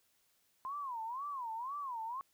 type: tone with vibrato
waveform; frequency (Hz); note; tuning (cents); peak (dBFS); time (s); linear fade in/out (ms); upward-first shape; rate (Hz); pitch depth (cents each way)
sine; 1017; C6; -50; -38; 0.65-2.21; 0; sine; 2; 240
effects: white hiss -74 dBFS RMS until 2.33 s